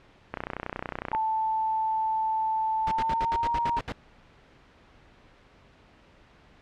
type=click train; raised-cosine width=0.5 ms; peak=-16 dBFS; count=26; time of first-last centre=0.34-1.149 s; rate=30.9 Hz
type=tone with pitch glide; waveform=sine; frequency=880 to 937.7 Hz; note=A5 to A#5; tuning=0 to +10 cents; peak=-24 dBFS; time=1.13-3.79 s; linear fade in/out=2 ms; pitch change=+110 cents; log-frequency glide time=2.84-3.5 s
type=noise bursts; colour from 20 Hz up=pink; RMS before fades=-32 dBFS; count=10; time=2.87-3.921 s; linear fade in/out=0 ms; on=43 ms; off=69 ms
effects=pink hiss -56 dBFS RMS until 6.61 s + low-pass 3000 Hz 12 dB/octave